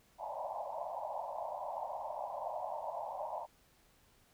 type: band-pass noise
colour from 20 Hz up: pink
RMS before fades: -41 dBFS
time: 0.18-3.47 s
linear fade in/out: 50 ms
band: 570 to 990 Hz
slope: 96 dB/octave
effects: pink hiss -68 dBFS RMS until 4.33 s